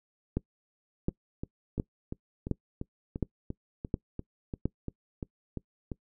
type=two click trains; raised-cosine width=3 ms; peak=-15 / -22 dBFS; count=7 / 15; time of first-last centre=0.37-4.656 / 1.09-5.918 s; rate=1.4 / 2.9 Hz; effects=noise-tail reverb RT60 0.1 s tail -23 dB re dry